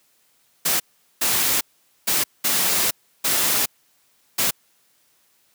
white noise bursts at uneven times, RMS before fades -20 dBFS, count 6, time 0.65-0.8 / 1.21-1.61 / 2.07-2.24 / 2.44-2.91 / 3.24-3.66 / 4.38-4.51 s, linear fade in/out 10 ms, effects white hiss -62 dBFS RMS until 5.54 s + high-pass 100 Hz 12 dB/octave

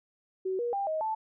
sine tone with pitch steps, 376.8 / 477.8 / 795 / 629 / 877 Hz, F#4 / A#4 / G5 / D#5 / A5, +32 / +43 / +24 / +19 / -6 cents, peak -28 dBFS, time 0.45-1.15 s, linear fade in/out 10 ms, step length 140 ms, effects none

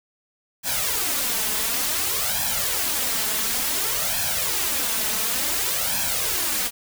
white noise with flanger, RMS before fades -24 dBFS, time 0.63-6.71 s, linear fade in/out 50 ms, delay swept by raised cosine 1.2 to 4.7 ms, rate 0.56 Hz, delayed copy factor +0.75, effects none

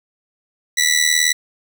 15% pulse tone with amplitude modulation, 1967 Hz, B6, 7 cents flat, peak -4 dBFS, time 0.77-1.33 s, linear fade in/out 10 ms, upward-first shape sine, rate 79 Hz, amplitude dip 80%, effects none

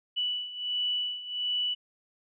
sine beating tone pair, 2960 / 2961.4 Hz, F#7 / F#7, 0 / +1 cents, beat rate 1.4 Hz, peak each -34 / -30 dBFS, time 0.16-1.75 s, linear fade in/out 20 ms, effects none

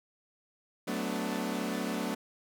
sawtooth chord, B minor seventh, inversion second, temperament equal with one note detuned, 185 / 220 / 250.7 / 293.7 Hz, F#3 / A3 / B3 / D4, 0 / 0 / +26 / 0 cents, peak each -34 / -32 / -33 / -34 dBFS, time 0.87-2.15 s, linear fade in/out 10 ms, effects none

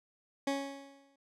20% pulse tone with exponential decay, 276.8 Hz, C#4, 2 cents flat, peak -24 dBFS, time 0.47-1.16 s, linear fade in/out 5 ms, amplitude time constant 150 ms, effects low-pass 8000 Hz 12 dB/octave

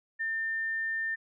sine tone, 1800 Hz, A6, 39 cents sharp, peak -29 dBFS, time 0.19-1.16 s, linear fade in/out 20 ms, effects none

